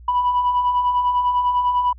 sine beating tone pair, 977 / 987 Hz, B5 / B5, -19 / -1 cents, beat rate 10 Hz, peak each -24 / -15 dBFS, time 0.08-1.93 s, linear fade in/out 5 ms, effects tanh soft clip ceiling -12 dBFS + added 60 Hz sine -39 dBFS peak until 1.98 s

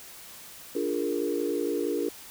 sine chord, Bb dominant seventh, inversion first, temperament equal, 293.7 / 349.2 / 415.3 / 466.2 Hz, D4 / F4 / Ab4 / Bb4, 0 / 0 / 0 / 0 cents, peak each -31 dBFS, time 0.75-2.09 s, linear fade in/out 5 ms, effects tanh soft clip ceiling -15 dBFS + white hiss -46 dBFS RMS until 2.3 s

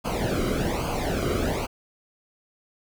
brown noise with flanger, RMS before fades -26 dBFS, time 0.04-1.67 s, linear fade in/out 20 ms, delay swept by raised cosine 0.53 to 1.16 ms, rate 1.2 Hz, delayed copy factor -0.8, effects none

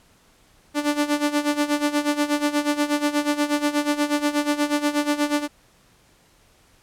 sawtooth tone with tremolo, 293.7 Hz, D4, in tune, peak -13 dBFS, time 0.74-5.48 s, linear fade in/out 50 ms, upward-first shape sine, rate 8.3 Hz, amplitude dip 80%, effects pink hiss -57 dBFS RMS until 6.82 s + low-pass 12000 Hz 12 dB/octave

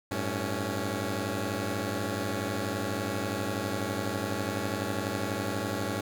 10% pulse tone cluster, 96.6 / 108.7 / 277.9 Hz, G2 / A2 / C#4, -25 / -21 / +4 cents, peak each -25 / -26 / -27 dBFS, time 0.11-6.01 s, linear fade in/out 5 ms, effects none

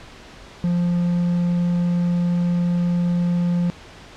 triangle tone, 174.61 Hz, F3, in tune, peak -15 dBFS, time 0.64-3.7 s, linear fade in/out 0 ms, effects pink hiss -42 dBFS RMS until 4.16 s + low-pass 5000 Hz 12 dB/octave

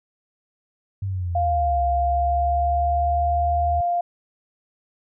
sine exponential two-way sweep, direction down then up, 99.7 to 68 to 77.1 Hz, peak -23 dBFS, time 1.02-3.81 s, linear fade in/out 5 ms, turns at 1.82 s
sine tone, 698.5 Hz, F5, in tune, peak -19 dBFS, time 1.35-4.01 s, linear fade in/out 5 ms
effects none

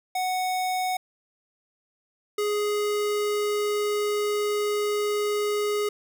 square tone pair in turn, 740 / 416.1 Hz, F#5 / G#4, 0 / +3 cents, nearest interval minor seventh, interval 997 cents, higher first, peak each -25 / -24 dBFS, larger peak second, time 0.15-0.97 / 2.38-5.89 s, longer second, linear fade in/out 5 ms, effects none

